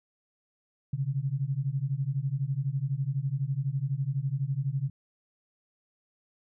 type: beating tone pair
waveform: sine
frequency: 130.81 / 142.81 Hz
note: C3 / D3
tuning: 0 / -48 cents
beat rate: 12 Hz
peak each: -30 dBFS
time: 0.93-4.9 s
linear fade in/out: 5 ms
effects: none